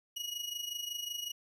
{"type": "tone with amplitude modulation", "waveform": "30% pulse", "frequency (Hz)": 2900, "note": "F#7", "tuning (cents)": -35, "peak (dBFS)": -31, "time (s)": [0.16, 1.32], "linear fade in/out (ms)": 10, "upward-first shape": "sine", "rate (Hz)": 25.4, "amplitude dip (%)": 70, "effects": []}